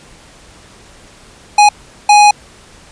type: tone bursts at uneven times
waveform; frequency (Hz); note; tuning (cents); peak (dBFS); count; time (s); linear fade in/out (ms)
square; 830.6; G#5; 0; -4; 2; 1.58-1.69 / 2.09-2.31; 5
effects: pink hiss -41 dBFS RMS until 2.91 s + resampled to 22050 Hz